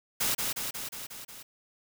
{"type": "noise with echo", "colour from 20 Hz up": "white", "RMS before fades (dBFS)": -28, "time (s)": [0.2, 0.35], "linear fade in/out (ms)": 10, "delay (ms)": 180, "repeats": 6, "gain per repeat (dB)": -3, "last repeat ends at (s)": 1.43, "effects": []}